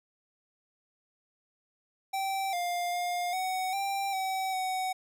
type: tone with pitch steps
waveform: square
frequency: 776 / 703 / 708 / 748 / 788 / 762 / 750 Hz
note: G5 / F5 / F5 / F#5 / G5 / G5 / F#5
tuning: -18 / +11 / +23 / +19 / +9 / -49 / +23 cents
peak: -30 dBFS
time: 2.13-4.93 s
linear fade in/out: 10 ms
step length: 400 ms
effects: none